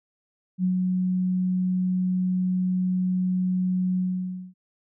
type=tone with ADSR envelope; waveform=sine; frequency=183.6 Hz; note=F#3; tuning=13 cents flat; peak=-19 dBFS; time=0.58-4.54 s; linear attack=58 ms; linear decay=100 ms; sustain=-2 dB; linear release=560 ms; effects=none